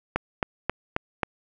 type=click train; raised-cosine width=0.5 ms; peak=-8 dBFS; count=5; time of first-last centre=0.16-1.232 s; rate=3.73 Hz; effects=none